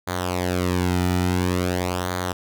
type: tone with flanger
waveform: sawtooth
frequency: 90.1 Hz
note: F#2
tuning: 45 cents flat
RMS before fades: -23 dBFS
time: 0.07-2.33 s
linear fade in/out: 10 ms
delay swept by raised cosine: 0.37 to 1.87 ms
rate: 0.48 Hz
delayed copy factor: -0.7
effects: none